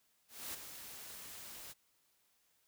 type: noise with ADSR envelope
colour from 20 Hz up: white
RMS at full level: -42 dBFS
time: 0.28-1.74 s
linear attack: 260 ms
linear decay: 13 ms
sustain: -8 dB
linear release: 30 ms
effects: white hiss -75 dBFS RMS until 2.67 s